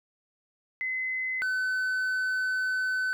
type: tone pair in turn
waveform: sine / triangle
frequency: 2040 / 1513.8 Hz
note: C7 / F#6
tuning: -44 / +39 cents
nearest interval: perfect fourth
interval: 517 cents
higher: first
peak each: -28 / -24 dBFS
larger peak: second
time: 0.81-1.42 / 1.42-3.13 s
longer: second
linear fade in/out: 0 ms
effects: none